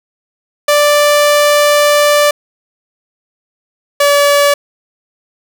sawtooth tone pair in turn, 587.3 / 573.6 Hz, D5 / D5, 0 / -41 cents, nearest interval unison, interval 41 cents, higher first, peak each -3 dBFS, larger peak neither, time 0.68-2.31 / 4-4.54 s, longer first, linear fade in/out 5 ms, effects none

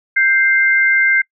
sine tone pair together, 1573.4 / 2093 Hz, G6 / C7, +6 / 0 cents, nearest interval perfect fourth, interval 494 cents, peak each -13 dBFS, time 0.16-1.22 s, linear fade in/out 10 ms, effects noise-tail reverb RT60 0.1 s tail -25 dB re dry

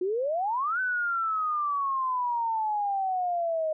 sine exponential two-way sweep, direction up then down, 352.1 to 1527 to 620 Hz, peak -25 dBFS, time 0.01-3.73 s, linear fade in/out 5 ms, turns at 0.8 s, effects none

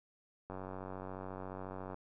click train, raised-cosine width 1 ms, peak -30 dBFS, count 137, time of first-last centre 0.5-1.944 s, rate 94.2 Hz, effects none

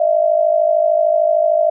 sine tone pair together, 619 / 672.3 Hz, D#5 / E5, -9 / +34 cents, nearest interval minor second, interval 143 cents, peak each -14 dBFS, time 0-1.7 s, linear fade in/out 5 ms, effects none

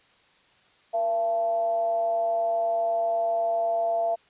sine tone with frequency modulation, 678 Hz, E5, 49 cents sharp, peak -22 dBFS, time 0.93-4.16 s, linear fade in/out 20 ms, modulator 206 Hz, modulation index 0.32, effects white hiss -60 dBFS RMS until 4.29 s + resampled to 8000 Hz

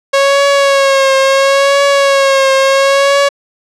sawtooth tone with vibrato, 549 Hz, C#5, 17 cents flat, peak -3 dBFS, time 0.13-3.29 s, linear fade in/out 10 ms, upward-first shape triangle, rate 0.73 Hz, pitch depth 45 cents each way, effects low-pass 7000 Hz 12 dB/octave

